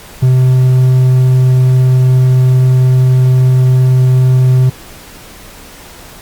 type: tone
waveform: triangle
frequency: 128.4 Hz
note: C3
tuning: 32 cents flat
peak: -3 dBFS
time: 0.22-4.7 s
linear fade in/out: 10 ms
effects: pink hiss -34 dBFS RMS until 6.21 s + Opus 48 kbps